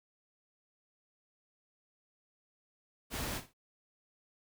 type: noise with echo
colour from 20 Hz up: pink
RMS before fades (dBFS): -38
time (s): 3.1-3.42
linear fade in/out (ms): 50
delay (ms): 58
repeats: 2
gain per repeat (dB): -14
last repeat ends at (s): 3.536
effects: none